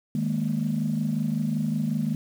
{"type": "chord", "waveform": "sine", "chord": "D# suspended fourth", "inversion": "none", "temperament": "equal", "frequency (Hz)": [155.56, 207.7, 233.1], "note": ["D#3", "G#3", "A#3"], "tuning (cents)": [0, 0, 0], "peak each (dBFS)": -27, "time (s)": [0.15, 2.15], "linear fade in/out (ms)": 2, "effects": ["tanh soft clip ceiling -16 dBFS", "8-bit"]}